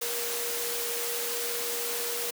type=tone in noise; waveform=sine; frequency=474 Hz; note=A#4; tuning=29 cents sharp; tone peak=-36 dBFS; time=0.01-2.31 s; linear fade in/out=10 ms; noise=white; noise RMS=-32 dBFS; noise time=0.01-2.31 s; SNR=-7 dB; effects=high-pass 300 Hz 12 dB/octave